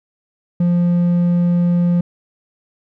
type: tone with hard clipping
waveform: sine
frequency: 174.61 Hz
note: F3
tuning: in tune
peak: -13 dBFS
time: 0.6-2.01 s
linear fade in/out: 5 ms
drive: 3 dB
effects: none